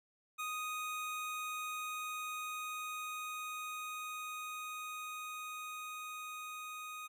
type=tone with level ramp; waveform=25% pulse; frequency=1244.5 Hz; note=D#6; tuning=in tune; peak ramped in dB=-34 to -40 dBFS; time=0.38-7.08 s; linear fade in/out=20 ms; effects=none